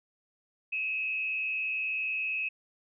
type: tone with frequency modulation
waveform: sine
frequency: 2571 Hz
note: E7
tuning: 44 cents flat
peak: -29 dBFS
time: 0.72-2.49 s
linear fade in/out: 10 ms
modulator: 137 Hz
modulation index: 0.48
effects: none